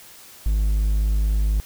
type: tone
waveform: triangle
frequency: 52.1 Hz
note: G#1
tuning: 6 cents sharp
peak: -15 dBFS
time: 0.46-1.6 s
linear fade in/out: 0 ms
effects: white hiss -45 dBFS RMS until 1.65 s